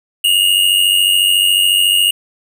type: tone pair together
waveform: square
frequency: 2794 / 2888 Hz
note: F7 / F#7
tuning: 0 / -43 cents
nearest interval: minor second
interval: 57 cents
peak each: -15 / -12 dBFS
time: 0.24-2.11 s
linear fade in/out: 5 ms
effects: none